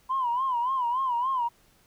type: tone with vibrato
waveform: sine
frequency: 1005 Hz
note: B5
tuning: 30 cents sharp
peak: -23 dBFS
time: 0.09-1.49 s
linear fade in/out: 20 ms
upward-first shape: sine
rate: 3.5 Hz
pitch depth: 120 cents each way
effects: tanh soft clip ceiling -19 dBFS + pink hiss -62 dBFS RMS until 1.86 s